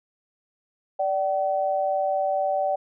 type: tone pair together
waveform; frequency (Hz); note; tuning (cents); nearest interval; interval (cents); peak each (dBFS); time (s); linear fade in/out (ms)
sine; 587.3 / 763.1; D5 / G5; 0 / -47; perfect fourth; 453; -24; 0.99-2.76; 10
effects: none